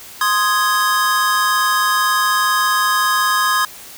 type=chord; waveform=square; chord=Ab major; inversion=first; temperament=equal; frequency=1046.5 / 1244.5 / 1661.2 Hz; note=C6 / Eb6 / Ab6; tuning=0 / 0 / 0 cents; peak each=-19 dBFS; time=0.21-3.65 s; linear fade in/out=2 ms; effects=white hiss -37 dBFS RMS until 3.97 s